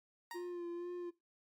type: tone with exponential decay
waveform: 30% pulse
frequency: 936 Hz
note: A#5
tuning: 7 cents sharp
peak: -40 dBFS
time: 0.31-0.58 s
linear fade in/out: 1 ms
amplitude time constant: 58 ms
type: tone with vibrato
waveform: triangle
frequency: 349.2 Hz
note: F4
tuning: in tune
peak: -38 dBFS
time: 0.34-1.11 s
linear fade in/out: 20 ms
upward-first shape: sine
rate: 2.1 Hz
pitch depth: 27 cents each way
effects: noise-tail reverb RT60 0.2 s tail -18 dB re dry + Opus 48 kbps